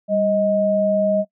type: tone pair together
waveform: sine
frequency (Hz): 197.72 / 627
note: G3 / D#5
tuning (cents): +15 / +13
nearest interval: octave + minor sixth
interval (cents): 1998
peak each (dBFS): -22 / -16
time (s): 0.08-1.25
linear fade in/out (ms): 50
effects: noise-tail reverb RT60 0.1 s tail -20 dB re dry